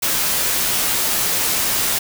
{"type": "noise with comb filter", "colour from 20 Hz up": "white", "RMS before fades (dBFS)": -19, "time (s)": [0.02, 1.99], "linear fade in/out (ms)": 10, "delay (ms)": 14, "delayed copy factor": -0.5, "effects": []}